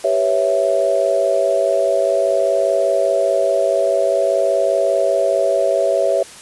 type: chord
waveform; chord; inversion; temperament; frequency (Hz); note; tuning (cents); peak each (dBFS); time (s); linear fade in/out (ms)
sine; C# half-diminished seventh; second; equal; 392 / 493.9 / 554.4 / 659.3; G4 / B4 / C#5 / E5; 0 / 0 / 0 / 0; -22 / -23 / -17 / -17; 0.04-6.23; 5
effects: white hiss -38 dBFS RMS until 6.41 s + resampled to 24000 Hz